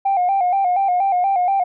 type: tone with vibrato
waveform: sine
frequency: 751 Hz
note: F#5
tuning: 26 cents sharp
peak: -13 dBFS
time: 0.05-1.64 s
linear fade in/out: 10 ms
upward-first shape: square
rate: 4.2 Hz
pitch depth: 78 cents each way
effects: tanh soft clip ceiling -11 dBFS